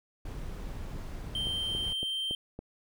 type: noise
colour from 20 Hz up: brown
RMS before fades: -39 dBFS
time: 0.25-1.93 s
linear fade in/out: 5 ms
type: tone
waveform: triangle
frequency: 3136 Hz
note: G7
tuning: in tune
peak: -29 dBFS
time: 1.35-2.35 s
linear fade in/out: 2 ms
type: click train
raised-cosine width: 2 ms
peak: -26 dBFS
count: 5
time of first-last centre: 1.47-2.59 s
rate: 3.57 Hz
effects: none